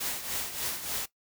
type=noise with tremolo; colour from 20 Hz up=white; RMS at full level=-31 dBFS; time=0-1.06 s; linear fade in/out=10 ms; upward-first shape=triangle; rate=3.4 Hz; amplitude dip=70%; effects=noise-tail reverb RT60 0.1 s tail -17 dB re dry